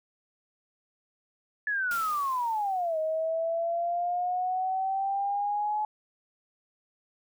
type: exponential two-way sweep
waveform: sine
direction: down then up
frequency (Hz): 1728 to 627 to 853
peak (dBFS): -26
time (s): 1.67-5.85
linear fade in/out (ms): 2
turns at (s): 2.98
type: noise with exponential decay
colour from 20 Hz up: white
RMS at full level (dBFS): -39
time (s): 1.91-3.29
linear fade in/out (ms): 1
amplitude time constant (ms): 300
effects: none